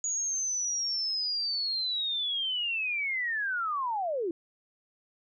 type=linear sweep; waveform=sine; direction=down; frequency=6790 to 317 Hz; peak=-28 dBFS; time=0.04-4.31 s; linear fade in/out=2 ms; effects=none